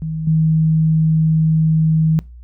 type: tone with level steps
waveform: sine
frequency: 158.7 Hz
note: D#3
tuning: 35 cents sharp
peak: -20 / -11 dBFS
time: 0.02-2.19 s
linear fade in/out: 0 ms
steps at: 0.27 s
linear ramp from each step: 5 ms
effects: noise-tail reverb RT60 0.3 s tail -24 dB re dry + added 60 Hz sine -35 dBFS peak until 2.43 s